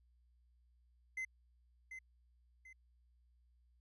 triangle tone with echo, 2058 Hz, C7, 29 cents flat, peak -37 dBFS, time 1.17-1.25 s, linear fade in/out 5 ms, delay 740 ms, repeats 2, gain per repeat -8 dB, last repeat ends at 2.73 s, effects added 60 Hz sine -68 dBFS peak until 3.8 s + resampled to 32000 Hz

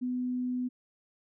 sine tone, 250 Hz, B3, 21 cents sharp, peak -29 dBFS, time 0.01-0.69 s, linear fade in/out 20 ms, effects none

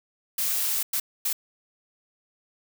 blue noise bursts at uneven times, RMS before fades -26 dBFS, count 3, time 0.38-0.83 / 0.93-1 / 1.25-1.33 s, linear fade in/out 5 ms, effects none

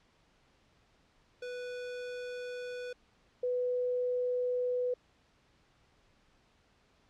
square / sine tone pair in turn, 493.9 / 496.1 Hz, B4 / B4, 0 / +8 cents, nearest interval unison, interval 8 cents, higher second, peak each -39 / -29 dBFS, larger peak second, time 1.42-2.93 / 3.43-4.94 s, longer neither, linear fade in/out 5 ms, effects pink hiss -68 dBFS RMS until 7.09 s + low-pass 5000 Hz 12 dB/octave

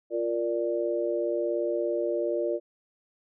sine chord, Bb major, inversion second, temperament equal, 349.2 / 466.2 / 587.3 Hz, F4 / Bb4 / D5, 0 / 0 / 0 cents, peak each -29 / -31 / -29 dBFS, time 0.1-2.6 s, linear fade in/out 50 ms, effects none

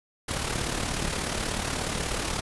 pink noise with amplitude modulation, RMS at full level -27 dBFS, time 0.28-2.41 s, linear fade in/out 10 ms, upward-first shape sine, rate 36.6 Hz, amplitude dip 55%, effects resampled to 24000 Hz

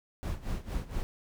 brown noise with tremolo, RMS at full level -32 dBFS, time 0.23-1.03 s, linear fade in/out 0 ms, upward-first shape sine, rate 4.3 Hz, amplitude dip 85%, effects none

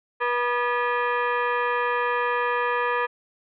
sine tone with frequency modulation, 243.8 Hz, B3, 22 cents flat, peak -21 dBFS, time 0.2-3.07 s, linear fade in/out 20 ms, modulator 729 Hz, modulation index 2.4, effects none

